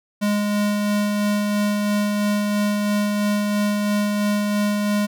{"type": "tone with tremolo", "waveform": "square", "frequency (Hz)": 206.8, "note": "G#3", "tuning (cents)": -7, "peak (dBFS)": -18, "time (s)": [0.21, 5.07], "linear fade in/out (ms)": 20, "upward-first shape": "sine", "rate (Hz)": 3, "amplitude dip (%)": 25, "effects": []}